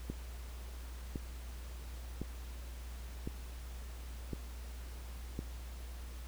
click train, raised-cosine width 3 ms, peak -25 dBFS, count 6, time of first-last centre 0.1-5.391 s, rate 0.945 Hz, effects added 60 Hz sine -43 dBFS peak until 6.27 s + pink hiss -55 dBFS RMS until 6.27 s

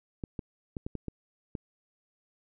clicks, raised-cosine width 3 ms, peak -22 dBFS, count 7, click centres 0.238 / 0.392 / 0.768 / 0.865 / 0.953 / 1.083 / 1.552 s, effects none

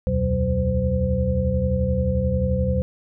sine tone cluster, 72.2 / 83.6 / 124.9 / 188.7 / 514 Hz, D2 / E2 / B2 / F#3 / C5, -29 / +25 / +20 / +34 / -31 cents, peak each -25 dBFS, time 0.07-2.82 s, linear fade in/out 0 ms, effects none

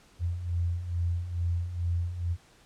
sine beating tone pair, 84.7 / 87 Hz, E2 / F2, +48 / -6 cents, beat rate 2.3 Hz, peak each -34 / -28 dBFS, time 0.19-2.37 s, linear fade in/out 50 ms, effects pink hiss -59 dBFS RMS until 2.65 s + low-pass 9000 Hz 12 dB/octave

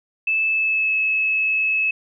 sine tone with pitch glide, 2624 to 2591 Hz, E7 to E7, -9 to -30 cents, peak -17 dBFS, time 0.27-1.91 s, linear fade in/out 5 ms, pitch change -21 cents, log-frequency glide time 0.47-0.96 s, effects none

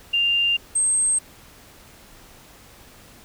sine tone pair in turn, 2794 / 8373 Hz, F7 / C9, 0 / 0 cents, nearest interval octave + perfect fifth, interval 1900 cents, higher second, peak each -17 / -17 dBFS, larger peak neither, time 0.13-0.57 / 0.75-1.19 s, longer neither, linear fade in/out 10 ms, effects pink hiss -48 dBFS RMS until 3.24 s

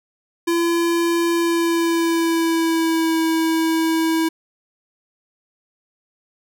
square tone with pitch glide, 339.1 to 324.5 Hz, E4 to E4, +49 to -27 cents, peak -17 dBFS, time 0.47-4.29 s, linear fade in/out 10 ms, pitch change -76 cents, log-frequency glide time 1.34-3.2 s, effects none

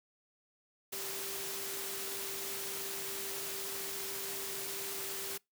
sine tone in noise, 392 Hz, G4, in tune, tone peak -47 dBFS, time 0.92-5.38 s, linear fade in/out 10 ms, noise white, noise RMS -40 dBFS, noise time 0.92-5.38 s, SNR -10 dB, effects noise-tail reverb RT60 0.2 s tail -26 dB re dry + high-pass 100 Hz 12 dB/octave

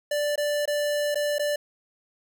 square tone with dropouts, 587.3 Hz, D5, in tune, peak -24 dBFS, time 0.11-1.56 s, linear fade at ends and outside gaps 5 ms, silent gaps 0.358-0.377 / 0.656-0.676 / 1.146-1.155 / 1.384-1.394 s, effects none

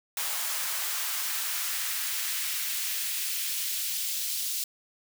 white noise with high-pass filter sweep, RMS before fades -31 dBFS, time 0.17-4.64 s, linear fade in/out 2 ms, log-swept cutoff 800 to 3900 Hz, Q 1, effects none

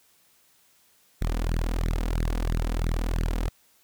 sawtooth tone with flanger, 40.74 Hz, E1, 20 cents flat, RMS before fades -26 dBFS, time 1.21-3.49 s, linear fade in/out 10 ms, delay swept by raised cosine 0.47 to 4.17 ms, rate 3 Hz, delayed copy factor +0.9, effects white hiss -62 dBFS RMS until 3.83 s

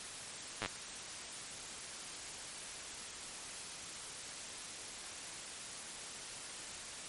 slowing click train, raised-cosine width 0.3 ms, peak -20 dBFS, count 5, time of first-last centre 0.62-0.66 s, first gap 9 ms, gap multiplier 1.07, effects white hiss -46 dBFS RMS until 7.08 s + MP3 48 kbps

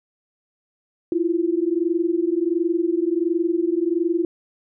sine tone pair together, 329.4 / 350.8 Hz, E4 / F4, -1 / +8 cents, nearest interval minor second, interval 109 cents, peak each -21 dBFS, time 1.12-4.25 s, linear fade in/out 2 ms, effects none

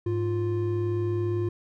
triangle tone pair together, 104.06 / 350 Hz, G#2 / F4, +4 / +4 cents, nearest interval octave + major sixth, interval 2100 cents, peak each -25 dBFS, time 0.06-1.49 s, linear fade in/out 5 ms, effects none

